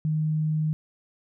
sine tone, 155.1 Hz, D#3, 5 cents flat, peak -22 dBFS, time 0.05-0.73 s, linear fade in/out 0 ms, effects none

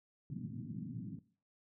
pink band-pass noise, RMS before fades -44 dBFS, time 0.3-1.19 s, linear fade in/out 2 ms, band 110 to 270 Hz, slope 48 dB/octave, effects noise-tail reverb RT60 0.4 s tail -17 dB re dry

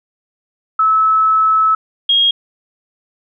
sine tone pair in turn, 1300 / 3264 Hz, E6 / G#7, -24 / -31 cents, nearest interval octave + major third, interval 1593 cents, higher second, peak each -9 dBFS, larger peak neither, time 0.79-1.75 / 2.09-2.31 s, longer first, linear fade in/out 5 ms, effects none

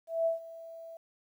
sine tone with ADSR envelope, 659.3 Hz, E5, in tune, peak -24 dBFS, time 0.07-0.97 s, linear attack 190 ms, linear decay 130 ms, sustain -19 dB, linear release 3 ms, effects 11-bit

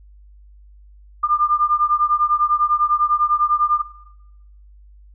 sine beating tone pair, 1198 / 1208 Hz, D6 / D6, +34 / +48 cents, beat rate 10 Hz, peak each -18 dBFS, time 1.23-3.82 s, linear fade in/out 10 ms, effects noise-tail reverb RT60 0.9 s tail -17 dB re dry + added 50 Hz sine -43 dBFS peak until 5.14 s

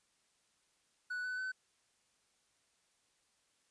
triangle tone with pitch steps, 1480 / 1498.9 / 1518.1 Hz, F#6 / F#6 / F#6, 0 / +22 / +44 cents, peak -35 dBFS, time 1.1-1.52 s, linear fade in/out 10 ms, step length 140 ms, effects white hiss -75 dBFS RMS until 3.7 s + resampled to 22050 Hz

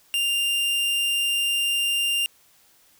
45% pulse tone, 2794 Hz, F7, in tune, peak -21 dBFS, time 0.14-2.26 s, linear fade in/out 0 ms, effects white hiss -58 dBFS RMS until 2.99 s

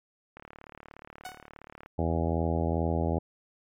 click train, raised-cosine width 0.5 ms, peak -30 dBFS, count 56, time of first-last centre 0.37-1.861 s, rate 36.9 Hz
sawtooth tone with exponential decay, 740 Hz, F#5, in tune, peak -31 dBFS, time 1.25-1.48 s, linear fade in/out 2 ms, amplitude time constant 49 ms
harmonic tone, 82.41 Hz, E2, in tune, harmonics 1 / 2 / 3 / 4 / 5 / 6 / 7 / 8 / 9 / 10, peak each -29 / -32 / -34 / -35 / -36 / -37 / -37 / -38 / -39 / -39 dBFS, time 1.98-3.19 s, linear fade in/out 10 ms
effects MP3 96 kbps

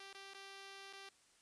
5% pulse tone with dropouts, 392 Hz, G4, in tune, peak -40 dBFS, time 0-1.09 s, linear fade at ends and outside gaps 2 ms, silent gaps 0.13-0.147 / 0.336-0.346 / 0.928-0.933 s, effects white hiss -70 dBFS RMS until 1.41 s + resampled to 22050 Hz

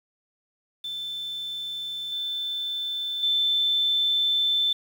sine tone with level steps, 3534 Hz, A7, 7 cents sharp, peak -30 / -27 / -20 dBFS, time 0.84-4.73 s, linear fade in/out 5 ms, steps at 2.12 / 3.23 s, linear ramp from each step 2 ms, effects 8-bit

